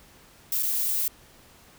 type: noise with dropouts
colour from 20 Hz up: violet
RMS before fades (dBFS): -26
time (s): 0.52-1.08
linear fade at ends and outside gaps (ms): 2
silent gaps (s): 0.626-0.63
effects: pink hiss -54 dBFS RMS until 1.78 s